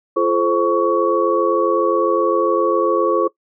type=tone cluster; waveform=sine; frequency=344.4 / 431.9 / 524 / 1121 Hz; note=F4 / A4 / C5 / C#6; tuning=-24 / -32 / +2 / +19 cents; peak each=-19 dBFS; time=0.16-3.28 s; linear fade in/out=10 ms; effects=noise-tail reverb RT60 0.1 s tail -20 dB re dry

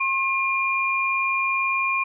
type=tone pair together; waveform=sine; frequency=1071.8 / 2406 Hz; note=C6 / D7; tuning=+41 / +41 cents; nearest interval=octave + major second; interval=1400 cents; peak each=-24 / -22 dBFS; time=0-2.04 s; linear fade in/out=10 ms; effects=none

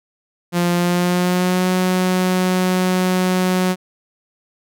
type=tone with pitch glide; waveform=sawtooth; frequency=174.61 to 183.82 Hz; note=F3 to F#3; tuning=0 to -11 cents; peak=-11 dBFS; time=0.52-3.76 s; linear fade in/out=50 ms; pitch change=+89 cents; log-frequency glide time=0.74-1.69 s; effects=none

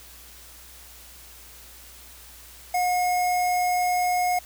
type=tone with notch filter; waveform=square; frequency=721 Hz; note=F#5; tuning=45 cents flat; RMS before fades=-23 dBFS; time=2.74-4.39 s; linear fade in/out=5 ms; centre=3600 Hz; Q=1.9; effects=added 60 Hz sine -51 dBFS peak until 4.45 s + white hiss -47 dBFS RMS until 4.45 s

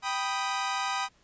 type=chord; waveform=sawtooth; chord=G augmented; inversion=none; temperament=equal; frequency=784 / 987.8 / 1244.5 Hz; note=G5 / B5 / D#6; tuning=0 / 0 / 0 cents; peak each=-29 / -29 / -29 dBFS; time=0.02-1.09 s; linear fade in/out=50 ms; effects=pink hiss -64 dBFS RMS until 1.23 s + resampled to 16000 Hz

